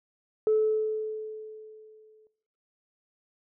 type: tone with exponential decay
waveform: sine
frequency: 433.5 Hz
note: A4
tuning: 26 cents flat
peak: -18 dBFS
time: 0.47-2.27 s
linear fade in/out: 1 ms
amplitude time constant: 390 ms
effects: noise-tail reverb RT60 0.9 s tail -17 dB re dry + tanh soft clip ceiling -16 dBFS